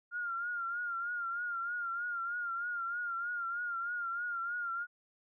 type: tone with vibrato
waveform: sine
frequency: 1404 Hz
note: F6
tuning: 9 cents sharp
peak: -34 dBFS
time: 0.11-4.87 s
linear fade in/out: 50 ms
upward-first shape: triangle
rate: 3.2 Hz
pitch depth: 69 cents each way
effects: none